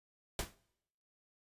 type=noise with exponential decay; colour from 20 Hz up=pink; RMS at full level=-33 dBFS; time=0.39-0.55 s; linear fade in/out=2 ms; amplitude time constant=34 ms; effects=noise-tail reverb RT60 0.8 s tail -23 dB re dry + resampled to 32000 Hz